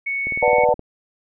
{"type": "tone", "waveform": "sine", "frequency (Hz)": 2217, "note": "C#7", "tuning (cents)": 0, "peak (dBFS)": -21, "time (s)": [0.06, 0.65], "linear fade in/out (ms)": 10}
{"type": "click train", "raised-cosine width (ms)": 2, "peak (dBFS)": -20, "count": 11, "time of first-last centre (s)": [0.27, 0.794], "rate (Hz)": 19.1}
{"type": "chord", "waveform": "sine", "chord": "B minor seventh", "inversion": "none", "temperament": "just", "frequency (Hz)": [493.9, 592.7, 740.8, 889], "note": ["B4", "D5", "F#5", "A5"], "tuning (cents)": [0, 16, 2, 18], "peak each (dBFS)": [-17, -18, -21, -20], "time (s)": [0.42, 0.74], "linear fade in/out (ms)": 10}
{"effects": []}